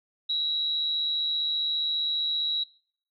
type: tone with amplitude modulation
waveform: sine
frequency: 3881 Hz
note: B7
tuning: 31 cents flat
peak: -22 dBFS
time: 0.29-2.64 s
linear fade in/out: 10 ms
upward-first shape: sine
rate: 155 Hz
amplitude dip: 50%
effects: noise-tail reverb RT60 0.6 s tail -24 dB re dry